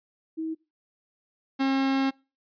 sine / 45% pulse tone pair in turn, 320.3 / 269.4 Hz, E4 / C#4, -50 / -49 cents, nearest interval minor third, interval 299 cents, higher first, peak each -28 / -22 dBFS, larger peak second, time 0.37-0.55 / 1.59-2.11 s, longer second, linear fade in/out 20 ms, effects noise-tail reverb RT60 0.3 s tail -24 dB re dry + resampled to 11025 Hz

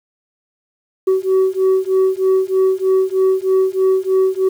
sine beating tone pair, 377.2 / 380.4 Hz, F#4 / F#4, +33 / +48 cents, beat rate 3.2 Hz, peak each -13 dBFS, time 1.07-4.49 s, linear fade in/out 10 ms, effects tanh soft clip ceiling -9 dBFS + 7-bit

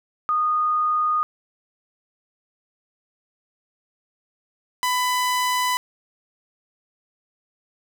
sine / sawtooth tone pair in turn, 1232 / 998.8 Hz, D#6 / B5, -17 / +19 cents, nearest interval major third, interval 364 cents, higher first, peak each -18 / -16 dBFS, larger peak second, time 0.29-1.23 / 4.83-5.77 s, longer neither, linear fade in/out 0 ms, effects none

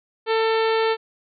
harmonic tone, 446.5 Hz, A4, 25 cents sharp, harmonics 1 / 2 / 3 / 4 / 5 / 6 / 7 / 8 / 9 / 10, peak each -19 / -25 / -29 / -31 / -33 / -35 / -36 / -37 / -38 / -39 dBFS, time 0.26-0.97 s, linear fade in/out 50 ms, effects none

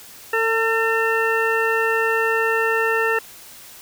harmonic tone, 450 Hz, A4, 39 cents sharp, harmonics 1 / 2 / 3 / 4 / 6, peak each -21 / -27 / -25 / -21 / -27 dBFS, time 0.33-3.19 s, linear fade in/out 5 ms, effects white hiss -42 dBFS RMS until 3.81 s

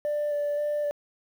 sine tone with vibrato, 587.3 Hz, D5, in tune, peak -23 dBFS, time 0.05-0.91 s, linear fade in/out 0 ms, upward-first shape square, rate 1.9 Hz, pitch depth 12 cents each way, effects tanh soft clip ceiling -23 dBFS + 9-bit

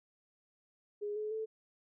sine tone with pitch steps, 414.2 / 426.6 / 439.3 Hz, G#4 / G#4 / A4, -5 / +46 / -3 cents, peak -35 dBFS, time 1.01-1.46 s, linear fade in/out 20 ms, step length 150 ms, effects none

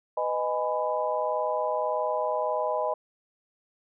harmonic tone with a mistuned harmonic, 166.2 Hz, E3, 15 cents sharp, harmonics 3 / 4 / 5 / 6, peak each -32 / -28 / -32 / -31 dBFS, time 0.17-2.94 s, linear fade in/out 5 ms, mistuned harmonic 4, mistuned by -120 cents, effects none

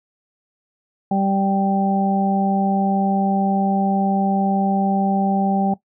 harmonic tone, 195.6 Hz, G3, 4 cents flat, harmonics 1 / 2 / 3 / 4, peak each -18 / -30 / -28 / -20 dBFS, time 1.11-5.74 s, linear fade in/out 5 ms, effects noise-tail reverb RT60 0.1 s tail -17 dB re dry

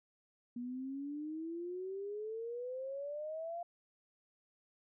sine exponential sweep, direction up, 239 to 698.5 Hz, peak -39 dBFS, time 0.56-3.63 s, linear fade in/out 5 ms, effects none

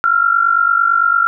sine tone pair together, 1351.1 / 1400 Hz, E6 / F6, +42 / +4 cents, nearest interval minor second, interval 62 cents, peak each -13 dBFS, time 0.04-1.27 s, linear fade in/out 0 ms, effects none

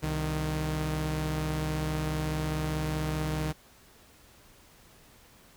sawtooth tone pair together, 64.96 / 154.5 Hz, C2 / D#3, -12 / -12 cents, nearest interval octave + minor third, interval 1500 cents, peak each -30 / -26 dBFS, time 0.02-3.53 s, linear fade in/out 20 ms, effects pink hiss -57 dBFS RMS until 5.56 s

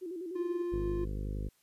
sine tone with vibrato, 349.2 Hz, F4, in tune, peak -37 dBFS, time 0.01-0.64 s, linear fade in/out 20 ms, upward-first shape square, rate 10 Hz, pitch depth 94 cents each way
triangle tone, 349.2 Hz, F4, in tune, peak -30 dBFS, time 0.35-1.05 s, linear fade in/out 10 ms
harmonic tone, 50.9 Hz, G#1, 34 cents flat, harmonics 1 / 2 / 3 / 4 / 5 / 6 / 7 / 8 / 9 / 10, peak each -35 / -41 / -45 / -47 / -49 / -51 / -52 / -53 / -54 / -55 dBFS, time 0.72-1.49 s, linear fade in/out 10 ms
effects white hiss -70 dBFS RMS until 1.62 s + resampled to 32000 Hz

